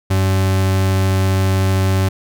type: tone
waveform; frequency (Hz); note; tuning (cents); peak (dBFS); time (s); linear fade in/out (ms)
40% pulse; 95.4; G2; -47; -12; 0.1-2.09; 10
effects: none